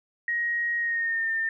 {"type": "tone with pitch glide", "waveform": "sine", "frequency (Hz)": [1885, 1805.1], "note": ["A#6", "A6"], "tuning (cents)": [19, 44], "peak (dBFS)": -24, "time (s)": [0.28, 1.49], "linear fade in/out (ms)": 2, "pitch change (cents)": -75, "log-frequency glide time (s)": [0.77, 1.3], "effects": []}